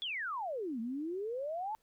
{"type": "exponential two-way sweep", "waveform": "sine", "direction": "down then up", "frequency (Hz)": [3520, 219.5, 895], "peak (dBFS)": -35, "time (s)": [0.02, 1.75], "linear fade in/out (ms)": 0, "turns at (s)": 0.8, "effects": ["pink hiss -75 dBFS RMS until 1.82 s"]}